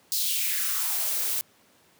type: noise with high-pass filter sweep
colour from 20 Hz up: blue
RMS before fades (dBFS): -27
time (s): 0.12-1.41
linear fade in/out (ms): 0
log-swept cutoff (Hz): 4700 to 280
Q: 2.8
effects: pink hiss -60 dBFS RMS until 1.99 s + high-pass 150 Hz 12 dB/octave